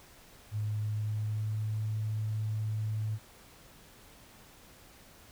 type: tone with pitch glide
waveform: sine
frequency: 106 to 108.16 Hz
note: G#2 to A2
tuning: +36 to -29 cents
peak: -30 dBFS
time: 0.51-3.19 s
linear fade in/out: 50 ms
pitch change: +35 cents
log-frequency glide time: 0.65-1.82 s
effects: pink hiss -56 dBFS RMS until 5.31 s